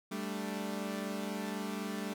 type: chord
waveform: sawtooth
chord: G suspended second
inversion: none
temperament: equal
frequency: 196 / 220 / 293.7 Hz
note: G3 / A3 / D4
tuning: 0 / 0 / 0 cents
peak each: -35 / -36 / -39 dBFS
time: 0.11-2.14 s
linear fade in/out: 10 ms
effects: none